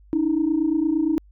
sine tone pair together, 292.2 / 320.9 Hz, D4 / E4, -9 / -46 cents, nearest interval major second, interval 163 cents, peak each -22 / -19 dBFS, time 0.13-1.18 s, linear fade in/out 0 ms, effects tanh soft clip ceiling -12 dBFS + added 50 Hz sine -48 dBFS peak until 1.31 s

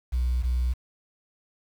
sine tone pair in turn, 61.7 / 61.7 Hz, B1 / B1, -1 / -1 cents, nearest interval unison, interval 0 cents, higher neither, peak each -20 dBFS, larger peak neither, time 0.12-0.43 / 0.43-0.74 s, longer neither, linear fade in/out 20 ms, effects tanh soft clip ceiling -20 dBFS + 8-bit

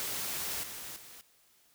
white noise with level steps, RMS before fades -36 / -43 / -51 dBFS, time 0-1.21 s, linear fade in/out 0 ms, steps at 0.63 / 0.96 s, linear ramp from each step 5 ms, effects white hiss -66 dBFS RMS until 1.74 s

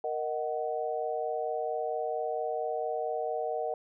sine chord, D# minor, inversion second, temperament just, 466.7 / 622.3 / 746.7 Hz, A#4 / D#5 / F#5, +2 / 0 / +16 cents, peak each -34 dBFS, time 0.04-3.74 s, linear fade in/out 2 ms, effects none

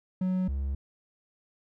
triangle tone pair in turn, 185 / 68.64 Hz, F#3 / C#2, 0 / -16 cents, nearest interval octave + perfect fourth, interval 1716 cents, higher first, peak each -23 / -26 dBFS, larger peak first, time 0.21-0.48 / 0.48-0.75 s, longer neither, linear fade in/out 5 ms, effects none

